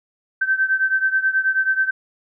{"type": "beating tone pair", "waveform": "sine", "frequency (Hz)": [1545, 1554.3], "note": ["G6", "G6"], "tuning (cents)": [-26, -15], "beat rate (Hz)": 9.3, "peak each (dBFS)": [-18, -21], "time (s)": [0.41, 1.91], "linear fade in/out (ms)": 10, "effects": []}